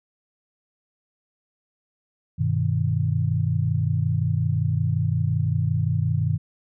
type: chord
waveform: sine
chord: G augmented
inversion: none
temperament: equal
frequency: 98 / 123.47 / 155.56 Hz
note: G2 / B2 / D#3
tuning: 0 / 0 / 0 cents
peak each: -24 dBFS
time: 2.38-6.38 s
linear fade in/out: 20 ms
effects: none